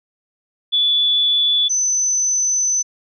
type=tone pair in turn; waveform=sine; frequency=3451 / 6064 Hz; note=A7 / F#8; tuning=-34 / +42 cents; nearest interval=minor seventh; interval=976 cents; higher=second; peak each=-13 / -15 dBFS; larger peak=first; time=0.72-1.69 / 1.69-2.83 s; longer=second; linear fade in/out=20 ms; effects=none